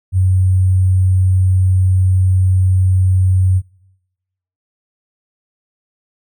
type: tone with sample-and-hold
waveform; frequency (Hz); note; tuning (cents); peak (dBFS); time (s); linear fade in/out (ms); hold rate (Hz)
sine; 93.1; F#2; +11; -9; 0.12-3.62; 50; 8820
effects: noise-tail reverb RT60 1.0 s tail -26 dB re dry